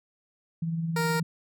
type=tone with tremolo; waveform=sine; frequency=164.81 Hz; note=E3; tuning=in tune; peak=-25 dBFS; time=0.62-1.23 s; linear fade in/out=5 ms; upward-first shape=sine; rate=19 Hz; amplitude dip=40%
type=tone; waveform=15% pulse; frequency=466.2 Hz; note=A#4; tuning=in tune; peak=-20 dBFS; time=0.96-1.2 s; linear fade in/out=5 ms
effects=none